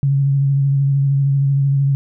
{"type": "tone with vibrato", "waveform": "sine", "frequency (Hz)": 138.59, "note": "C#3", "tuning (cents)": 0, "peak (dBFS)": -12, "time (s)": [0.03, 1.95], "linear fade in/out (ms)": 0, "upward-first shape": "sine", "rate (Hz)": 13, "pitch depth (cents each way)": 24, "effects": []}